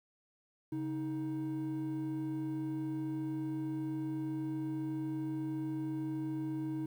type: tone pair together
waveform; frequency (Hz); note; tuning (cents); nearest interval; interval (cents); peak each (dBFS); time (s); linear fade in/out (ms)
triangle; 138.59 / 314; C#3 / D#4; 0 / +16; octave + major second; 1416; -38 / -33; 0.72-6.86; 5
effects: tanh soft clip ceiling -27 dBFS + 11-bit